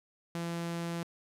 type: tone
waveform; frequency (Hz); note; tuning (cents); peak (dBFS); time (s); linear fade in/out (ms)
sawtooth; 169.5; E3; +49; -30; 0.35-1.03; 0
effects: low-pass 12000 Hz 12 dB/octave